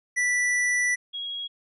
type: tone pair in turn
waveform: square / sine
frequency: 1969 / 3304 Hz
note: B6 / G#7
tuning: -6 / -10 cents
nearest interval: major sixth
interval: 896 cents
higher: second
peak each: -22 / -30 dBFS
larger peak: first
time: 0.16-0.96 / 1.13-1.48 s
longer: first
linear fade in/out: 20 ms
effects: resampled to 24000 Hz